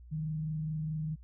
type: tone with frequency modulation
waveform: sine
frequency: 155.7 Hz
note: D#3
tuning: 2 cents sharp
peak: -32 dBFS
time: 0.11-1.16 s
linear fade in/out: 20 ms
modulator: 24.7 Hz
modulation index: 0.23
effects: added 60 Hz sine -49 dBFS peak until 1.23 s